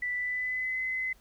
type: tone with pitch glide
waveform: sine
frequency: 1975.5 to 2037 Hz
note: B6 to C7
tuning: 0 to -47 cents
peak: -29 dBFS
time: 0.02-1.13 s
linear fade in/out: 5 ms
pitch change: +53 cents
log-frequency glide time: 0.14-0.81 s
effects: added 50 Hz sine -60 dBFS peak until 1.2 s + pink hiss -63 dBFS RMS until 1.2 s